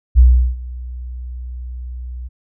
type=tone with ADSR envelope; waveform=sine; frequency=61.74 Hz; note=B1; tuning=in tune; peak=-3 dBFS; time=0.15-2.29 s; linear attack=36 ms; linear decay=370 ms; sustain=-22 dB; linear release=23 ms; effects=none